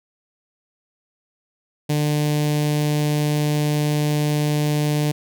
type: tone with notch filter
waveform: sawtooth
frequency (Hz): 149.1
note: D3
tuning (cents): +27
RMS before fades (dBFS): -20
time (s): 1.89-5.12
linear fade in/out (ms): 10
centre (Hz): 1300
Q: 1
effects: none